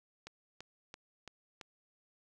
click train, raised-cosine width 0.2 ms, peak -29 dBFS, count 5, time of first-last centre 0.27-1.612 s, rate 2.98 Hz, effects none

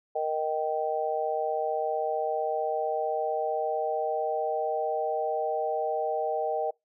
sine chord, Eb major, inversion second, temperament just, 466.7 / 622.3 / 777.8 Hz, Bb4 / Eb5 / G5, +2 / 0 / -14 cents, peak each -31 / -30 / -30 dBFS, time 0.15-6.71 s, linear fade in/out 10 ms, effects noise-tail reverb RT60 0.2 s tail -26 dB re dry

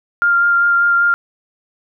sine tone with vibrato, 1396.9 Hz, F6, in tune, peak -10 dBFS, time 0.22-1.14 s, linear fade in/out 0 ms, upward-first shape sine, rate 5.1 Hz, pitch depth 12 cents each way, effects none

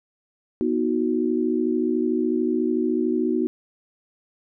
sine tone cluster, 244.1 / 314.9 / 368.6 Hz, B3 / D#4 / F#4, -20 / +21 / -7 cents, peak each -24 dBFS, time 0.61-3.47 s, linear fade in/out 0 ms, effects none

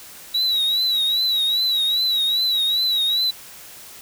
triangle tone with vibrato, 3877 Hz, B7, 33 cents flat, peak -16 dBFS, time 0.34-3.31 s, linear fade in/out 10 ms, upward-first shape triangle, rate 2.5 Hz, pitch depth 89 cents each way, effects white hiss -41 dBFS RMS until 4.01 s

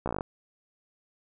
slowing click train, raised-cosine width 1 ms, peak -16 dBFS, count 9, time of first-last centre 0.06-0.208 s, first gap 15 ms, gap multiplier 1.06, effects none

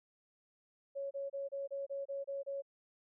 sine tone bursts, 554.4 Hz, C#5, in tune, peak -37 dBFS, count 9, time 0.95-2.622 s, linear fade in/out 20 ms, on 160 ms, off 29 ms, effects none

